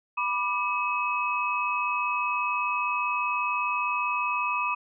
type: tone cluster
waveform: sine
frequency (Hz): 986 / 1187 / 2559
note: B5 / D6 / D#7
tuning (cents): -3 / +18 / +48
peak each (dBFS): -29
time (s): 0.17-4.75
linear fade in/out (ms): 10
effects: none